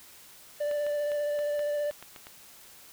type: tone with vibrato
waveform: triangle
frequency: 587.3 Hz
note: D5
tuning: in tune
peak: -25 dBFS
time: 0.6-1.91 s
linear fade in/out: 10 ms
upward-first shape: sine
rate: 15 Hz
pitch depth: 14 cents each way
type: clicks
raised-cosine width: 0.3 ms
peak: -28 dBFS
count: 9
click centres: 0.713 / 0.866 / 1.118 / 1.39 / 1.593 / 1.911 / 2.026 / 2.162 / 2.269 s
effects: white hiss -52 dBFS RMS until 2.92 s